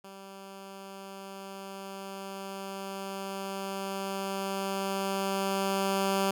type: tone with level ramp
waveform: 10% pulse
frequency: 194.7 Hz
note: G3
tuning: 12 cents flat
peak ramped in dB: -37 to -17 dBFS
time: 0.04-6.31 s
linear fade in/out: 5 ms
effects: none